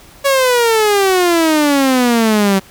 sawtooth exponential sweep, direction down, 562 to 190.1 Hz, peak -6 dBFS, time 0.24-2.6 s, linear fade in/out 20 ms, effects pink hiss -42 dBFS RMS until 2.7 s

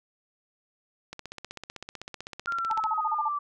click train, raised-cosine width 0.2 ms, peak -21 dBFS, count 28, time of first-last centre 1.13-2.839 s, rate 15.8 Hz
sine exponential sweep, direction down, 1396.9 to 1157 Hz, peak -27 dBFS, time 2.47-3.39 s, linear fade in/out 10 ms
sine tone bursts, 880 Hz, A5, in tune, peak -25 dBFS, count 9, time 2.7-3.285 s, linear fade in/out 5 ms, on 33 ms, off 36 ms
effects none

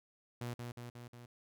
sawtooth tone with echo, 120.5 Hz, B2, 42 cents flat, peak -35 dBFS, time 0.41-0.54 s, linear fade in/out 5 ms, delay 180 ms, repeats 4, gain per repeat -3 dB, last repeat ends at 1.26 s, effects none

